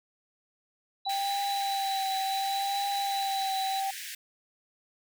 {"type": "tone with tremolo", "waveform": "sine", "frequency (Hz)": 3951, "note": "B7", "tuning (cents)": 0, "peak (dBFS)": -34, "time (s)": [1.05, 3.8], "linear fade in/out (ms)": 5, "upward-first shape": "triangle", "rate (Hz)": 4.8, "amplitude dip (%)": 35}
{"type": "tone with vibrato", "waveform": "sine", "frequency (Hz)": 784, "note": "G5", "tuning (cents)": 0, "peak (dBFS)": -28, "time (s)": [1.06, 3.91], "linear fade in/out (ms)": 10, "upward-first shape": "triangle", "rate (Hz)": 0.69, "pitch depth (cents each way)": 35}
{"type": "high-pass noise", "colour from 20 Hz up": "pink", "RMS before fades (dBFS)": -40, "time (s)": [1.09, 4.15], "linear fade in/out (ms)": 5, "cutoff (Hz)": 1600, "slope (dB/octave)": 96}
{"effects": []}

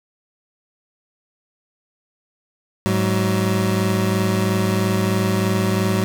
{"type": "tone pair together", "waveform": "25% pulse", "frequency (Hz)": [105.5, 187.98], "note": ["G#2", "F#3"], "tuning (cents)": [28, 28], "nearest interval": "minor seventh", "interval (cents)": 1000, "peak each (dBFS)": -16, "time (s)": [2.86, 6.04], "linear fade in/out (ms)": 0, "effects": ["7-bit"]}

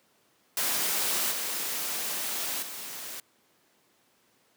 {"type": "noise with level steps", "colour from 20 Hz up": "white", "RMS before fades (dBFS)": [-28, -32, -39], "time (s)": [0.57, 3.2], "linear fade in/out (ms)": 2, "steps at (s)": [1.31, 2.62], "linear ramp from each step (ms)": 10, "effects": ["pink hiss -66 dBFS RMS until 4.56 s", "high-pass 200 Hz 12 dB/octave"]}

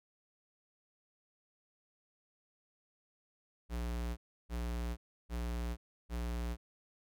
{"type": "tone bursts", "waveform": "square", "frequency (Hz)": 59, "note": "A#1", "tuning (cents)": 22, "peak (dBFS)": -36, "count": 4, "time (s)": [3.69, 6.57], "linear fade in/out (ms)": 50, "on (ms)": 480, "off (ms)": 320, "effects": []}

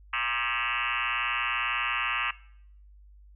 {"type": "tone with frequency modulation", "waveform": "sine", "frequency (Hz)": 1936, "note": "B6", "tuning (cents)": -35, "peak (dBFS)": -26, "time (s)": [0.13, 2.31], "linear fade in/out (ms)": 5, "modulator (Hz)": 122, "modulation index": 7.4, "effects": ["noise-tail reverb RT60 0.7 s tail -21 dB re dry", "added 50 Hz sine -50 dBFS peak until 3.35 s"]}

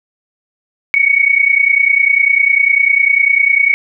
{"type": "tone pair together", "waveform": "sine", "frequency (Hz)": [2217, 2247], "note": ["C#7", "C#7"], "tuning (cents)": [0, 23], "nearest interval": "unison", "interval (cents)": 23, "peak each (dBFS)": -11, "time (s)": [0.94, 3.74], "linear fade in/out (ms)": 0, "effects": []}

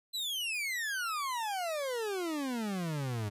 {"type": "exponential sweep", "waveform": "40% pulse", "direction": "down", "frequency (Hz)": [4088, 99.8], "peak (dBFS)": -32, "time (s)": [0.13, 3.3], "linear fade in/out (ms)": 20, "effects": ["resampled to 32000 Hz"]}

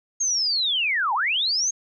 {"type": "linear two-way sweep", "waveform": "sine", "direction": "down then up", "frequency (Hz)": [6550, 784, 6550], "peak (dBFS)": -20, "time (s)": [0.2, 1.71], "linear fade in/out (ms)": 10, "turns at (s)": 1.14, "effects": []}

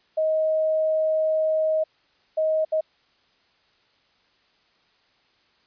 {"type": "tone bursts at uneven times", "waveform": "sine", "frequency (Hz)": 629, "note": "D#5", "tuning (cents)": 19, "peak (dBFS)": -19, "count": 3, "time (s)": [[0.17, 1.84], [2.37, 2.65], [2.72, 2.81]], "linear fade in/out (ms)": 10, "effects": ["white hiss -63 dBFS RMS until 5.66 s", "resampled to 11025 Hz"]}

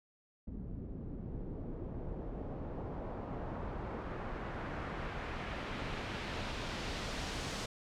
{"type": "noise with low-pass filter sweep", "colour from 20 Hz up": "pink", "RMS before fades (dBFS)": -41, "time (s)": [0.47, 7.66], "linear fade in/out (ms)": 5, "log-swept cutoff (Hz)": [230, 6400], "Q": 0.95, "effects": []}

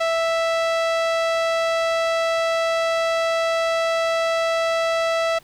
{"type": "tone with low-pass filter", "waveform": "sawtooth", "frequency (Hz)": 659.3, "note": "E5", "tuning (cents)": 0, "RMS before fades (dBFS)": -21, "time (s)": [0, 5.39], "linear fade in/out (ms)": 10, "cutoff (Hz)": 5000, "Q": 0.62, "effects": ["pink hiss -52 dBFS RMS until 5.43 s"]}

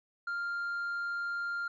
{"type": "tone with tanh clipping", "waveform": "sine", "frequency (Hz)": 1396.9, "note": "F6", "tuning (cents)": 0, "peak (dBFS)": -33, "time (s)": [0.27, 1.68], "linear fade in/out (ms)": 5, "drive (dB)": 2, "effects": []}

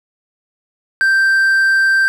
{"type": "tone", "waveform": "triangle", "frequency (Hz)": 1568, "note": "G6", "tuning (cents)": 0, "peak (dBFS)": -8, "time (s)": [1.01, 2.08], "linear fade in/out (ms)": 0, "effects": []}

